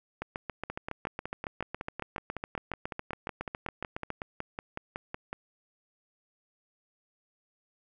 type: two click trains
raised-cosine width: 0.5 ms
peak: -19 / -20 dBFS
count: 29 / 26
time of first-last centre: 0.22-4.103 / 0.7-5.33 s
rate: 7.21 / 5.4 Hz
effects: none

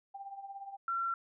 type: tone with tremolo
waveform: sine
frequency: 790 Hz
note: G5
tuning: 13 cents sharp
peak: -39 dBFS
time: 0.14-0.77 s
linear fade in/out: 10 ms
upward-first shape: triangle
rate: 17 Hz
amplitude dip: 75%
type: tone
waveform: sine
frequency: 1361 Hz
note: F6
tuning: 45 cents flat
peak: -31 dBFS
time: 0.88-1.14 s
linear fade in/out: 2 ms
effects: none

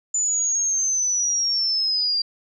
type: linear sweep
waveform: sine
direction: down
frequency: 7040 to 4733 Hz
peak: -19 dBFS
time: 0.14-2.22 s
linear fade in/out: 5 ms
effects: none

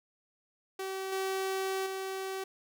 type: tone with level steps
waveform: sawtooth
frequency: 382.9 Hz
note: G4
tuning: 41 cents flat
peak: -31 / -27 / -31 dBFS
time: 0.79-2.44 s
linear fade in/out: 5 ms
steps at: 1.12 / 1.86 s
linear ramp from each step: 5 ms
effects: none

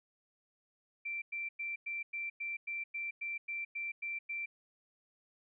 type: tone bursts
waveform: sine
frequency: 2349 Hz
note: D7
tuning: in tune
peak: -36 dBFS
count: 13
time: 1.05-4.46 s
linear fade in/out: 10 ms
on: 170 ms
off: 100 ms
effects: none

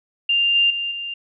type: tone with level steps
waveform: sine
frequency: 2794 Hz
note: F7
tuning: in tune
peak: -15 / -13 / -22 / -26 dBFS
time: 0.29-1.14 s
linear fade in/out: 5 ms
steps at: 0.55 / 0.7 / 0.91 s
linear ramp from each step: 5 ms
effects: none

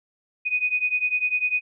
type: beating tone pair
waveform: sine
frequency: 2482 / 2492 Hz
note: D#7 / D#7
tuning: -5 / +2 cents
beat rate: 10 Hz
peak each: -25 / -23 dBFS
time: 0.45-1.61 s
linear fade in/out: 20 ms
effects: none

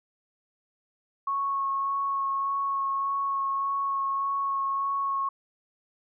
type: tone with vibrato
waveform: sine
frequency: 1100 Hz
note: C#6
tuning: 14 cents flat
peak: -25 dBFS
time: 1.27-5.29 s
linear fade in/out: 5 ms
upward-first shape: sine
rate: 1.7 Hz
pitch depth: 11 cents each way
effects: none

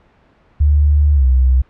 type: tone with pitch glide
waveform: sine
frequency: 73.42 to 64.29 Hz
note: D2 to C2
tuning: 0 to -30 cents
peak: -8 dBFS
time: 0.6-1.62 s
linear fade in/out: 10 ms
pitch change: -230 cents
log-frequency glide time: 1.14-1.25 s
effects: pink hiss -52 dBFS RMS until 1.69 s + low-pass 2000 Hz 12 dB/octave

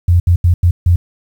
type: tone bursts at uneven times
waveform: sine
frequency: 87.31 Hz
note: F2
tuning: in tune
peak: -6 dBFS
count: 5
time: 0.08-0.2 / 0.27-0.36 / 0.44-0.54 / 0.63-0.71 / 0.86-0.96 s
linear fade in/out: 5 ms
effects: 7-bit

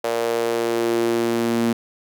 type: tone with high-pass filter sweep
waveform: sawtooth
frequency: 116.54 Hz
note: A#2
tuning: in tune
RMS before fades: -21 dBFS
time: 0.04-1.73 s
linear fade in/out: 5 ms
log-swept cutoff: 530 to 250 Hz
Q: 3.9
effects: none

